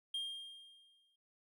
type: tone with exponential decay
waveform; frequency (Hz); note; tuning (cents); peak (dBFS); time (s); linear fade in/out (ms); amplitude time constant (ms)
triangle; 3212; G7; +41; -34; 0.14-1.16; 5; 220
effects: none